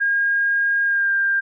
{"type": "tone with pitch glide", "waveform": "sine", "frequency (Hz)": [1623, 1593.3], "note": ["G#6", "G6"], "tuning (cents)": [-40, 28], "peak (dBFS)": -16, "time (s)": [0, 1.41], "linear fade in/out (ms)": 20, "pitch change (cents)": -32, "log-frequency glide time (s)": [0.84, 1.12], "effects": []}